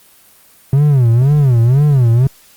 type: tone with vibrato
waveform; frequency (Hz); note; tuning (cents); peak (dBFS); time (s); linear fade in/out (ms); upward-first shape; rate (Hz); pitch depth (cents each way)
triangle; 130.9; C3; +1; -5; 0.73-2.27; 2; sine; 2; 230
effects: white hiss -46 dBFS RMS until 2.56 s + Opus 24 kbps